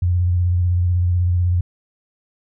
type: tone with vibrato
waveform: sine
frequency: 88.7 Hz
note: F2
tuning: 27 cents sharp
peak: -14 dBFS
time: 0.02-1.61 s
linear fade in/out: 5 ms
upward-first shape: sine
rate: 16 Hz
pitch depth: 36 cents each way
effects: none